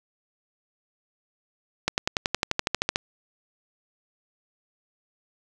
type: accelerating click train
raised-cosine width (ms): 0.2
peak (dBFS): -5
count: 14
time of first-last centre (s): 1.88-2.959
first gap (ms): 99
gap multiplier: 0.97
effects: none